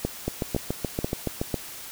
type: two click trains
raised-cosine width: 2 ms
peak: -11 / -12 dBFS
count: 4 / 9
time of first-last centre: 0.05-1.543 / 0.28-1.415 s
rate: 2.01 / 7.05 Hz
effects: white hiss -40 dBFS RMS until 1.91 s